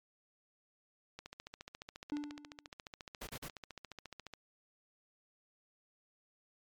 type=click train; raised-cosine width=0.2 ms; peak=-29 dBFS; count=46; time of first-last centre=1.19-4.337 s; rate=14.3 Hz
type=tone with exponential decay; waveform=triangle; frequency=293.8 Hz; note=D4; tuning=1 cent sharp; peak=-31 dBFS; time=2.12-2.68 s; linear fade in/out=1 ms; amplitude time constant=120 ms
type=noise bursts; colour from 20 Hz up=pink; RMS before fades=-45 dBFS; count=3; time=3.21-3.486 s; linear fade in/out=10 ms; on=64 ms; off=42 ms
effects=MP3 96 kbps